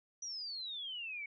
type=exponential sweep; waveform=sine; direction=down; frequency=5920 to 2217 Hz; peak=-40 dBFS; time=0.22-1.26 s; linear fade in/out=5 ms; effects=none